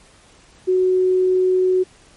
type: tone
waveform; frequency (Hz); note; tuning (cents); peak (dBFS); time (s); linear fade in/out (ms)
sine; 370; F#4; 0; -13; 0.67-1.84; 20
effects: pink hiss -50 dBFS RMS until 2.16 s + MP3 48 kbps